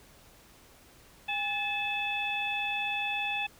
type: harmonic tone with a mistuned harmonic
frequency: 865 Hz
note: A5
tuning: 30 cents flat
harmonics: 1 / 2 / 3 / 4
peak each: -35 / -42 / -31 / -38 dBFS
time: 1.28-3.47 s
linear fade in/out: 10 ms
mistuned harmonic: 1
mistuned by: -110 cents
effects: pink hiss -57 dBFS RMS until 3.59 s